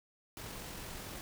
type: noise with amplitude modulation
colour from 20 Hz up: pink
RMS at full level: -44 dBFS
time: 0.37-1.21 s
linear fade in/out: 0 ms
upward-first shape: sine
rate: 44.8 Hz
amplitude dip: 25%
effects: none